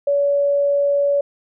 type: tone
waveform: sine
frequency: 568 Hz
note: C#5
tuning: 42 cents sharp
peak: -14 dBFS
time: 0.07-1.21 s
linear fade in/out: 5 ms
effects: none